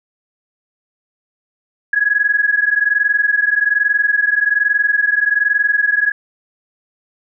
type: tone pair together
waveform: sine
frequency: 1661.2 / 1682.4 Hz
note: G#6 / G#6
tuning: 0 / +22 cents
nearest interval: unison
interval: 22 cents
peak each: -15 dBFS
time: 1.93-6.12 s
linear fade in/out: 5 ms
effects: none